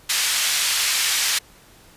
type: band-pass noise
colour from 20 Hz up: pink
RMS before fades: -21 dBFS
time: 0.09-1.39 s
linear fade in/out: 10 ms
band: 2300 to 11000 Hz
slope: 12 dB/octave
effects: pink hiss -50 dBFS RMS until 1.96 s + resampled to 32000 Hz